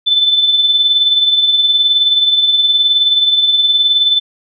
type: tone with tremolo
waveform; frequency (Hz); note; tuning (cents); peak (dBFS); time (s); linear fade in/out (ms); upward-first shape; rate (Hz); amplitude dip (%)
sine; 3520; A7; 0; -6; 0.06-4.2; 20; triangle; 19; 55
effects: none